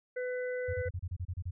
harmonic tone, 500 Hz, B4, 21 cents sharp, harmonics 1 / 3 / 4, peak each -33 / -43 / -45 dBFS, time 0.16-0.89 s, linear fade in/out 10 ms
sine tone bursts, 89.4 Hz, F2, 41 cents sharp, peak -33 dBFS, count 10, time 0.68-1.51 s, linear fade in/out 10 ms, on 56 ms, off 30 ms
effects none

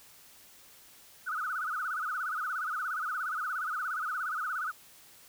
sine tone with vibrato, 1361 Hz, F6, 45 cents flat, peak -31 dBFS, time 1.26-4.72 s, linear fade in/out 20 ms, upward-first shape sine, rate 17 Hz, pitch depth 190 cents each way, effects white hiss -56 dBFS RMS until 5.28 s

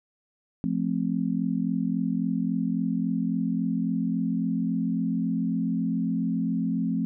sine chord, F major, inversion none, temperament just, 174.61 / 218.3 / 261.9 Hz, F3 / A3 / C4, 0 / -13 / +2 cents, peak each -28 dBFS, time 0.64-7.05 s, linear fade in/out 0 ms, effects none

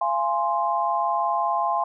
sine chord, F minor, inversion none, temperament equal with one note detuned, 685.3 / 830.6 / 1046.5 Hz, F5 / Ab5 / C6, -33 / 0 / 0 cents, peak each -26 / -25 / -24 dBFS, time 0.01-1.84 s, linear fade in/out 5 ms, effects none

